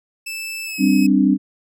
sawtooth tone with pitch glide, 2635 to 2559 Hz, E7 to D#7, -1 to +48 cents, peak -23 dBFS, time 0.26-1.07 s, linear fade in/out 10 ms, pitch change -51 cents, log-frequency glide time 0.65-0.78 s
sine chord, G suspended fourth, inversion none, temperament just, 196 / 261.3 / 294 Hz, G3 / C4 / D4, 0 / -2 / +2 cents, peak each -16 dBFS, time 0.78-1.38 s, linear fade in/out 50 ms
effects none

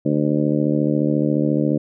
harmonic tone, 74.3 Hz, D2, 21 cents sharp, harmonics 2 / 3 / 4 / 5 / 6 / 7 / 8, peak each -22 / -22 / -20 / -27 / -32 / -26 / -30 dBFS, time 0.05-1.78 s, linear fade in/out 10 ms, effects none

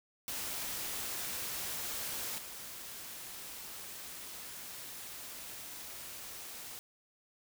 white noise with level steps, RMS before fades -39 / -46 dBFS, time 0.28-6.79 s, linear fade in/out 0 ms, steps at 2.38 s, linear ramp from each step 2 ms, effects none

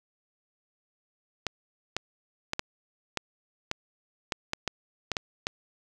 clicks, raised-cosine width 0.2 ms, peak -11 dBFS, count 12, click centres 1.467 / 1.966 / 2.534 / 2.594 / 3.173 / 3.714 / 4.322 / 4.534 / 4.677 / 5.117 / 5.168 / 5.469 s, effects none

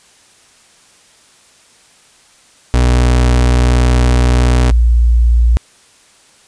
35% pulse / sine tone pair in turn, 61.4 / 58.43 Hz, B1 / A#1, -9 / +5 cents, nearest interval minor second, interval 86 cents, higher first, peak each -6 dBFS, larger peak neither, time 2.74-4.71 / 4.71-5.57 s, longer first, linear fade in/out 0 ms, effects white hiss -47 dBFS RMS until 6.47 s + resampled to 22050 Hz

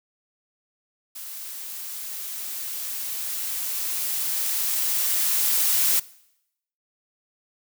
blue noise with level ramp, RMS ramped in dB -37 to -20 dBFS, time 1.15-6 s, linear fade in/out 10 ms, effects noise-tail reverb RT60 0.8 s tail -21 dB re dry

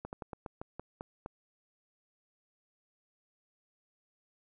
slowing click train, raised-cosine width 1 ms, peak -26 dBFS, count 9, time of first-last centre 0.05-1.261 s, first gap 79 ms, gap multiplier 1.18, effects none

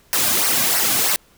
white noise with flanger, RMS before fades -18 dBFS, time 0.13-1.16 s, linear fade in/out 0 ms, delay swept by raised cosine 0.27 to 2.27 ms, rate 3.1 Hz, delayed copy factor -0.65, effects pink hiss -54 dBFS RMS until 1.37 s

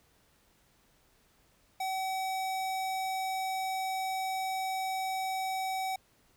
square tone, 760 Hz, F#5, 46 cents sharp, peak -32 dBFS, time 1.8-5.96 s, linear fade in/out 5 ms, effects pink hiss -67 dBFS RMS until 6.36 s

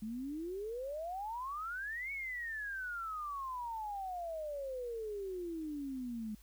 sine exponential two-way sweep, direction up then down, 209.6 to 2241 to 209.6 Hz, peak -38 dBFS, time 0.02-6.35 s, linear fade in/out 5 ms, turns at 2.12 s, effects added 50 Hz sine -58 dBFS peak until 6.42 s + white hiss -66 dBFS RMS until 6.42 s

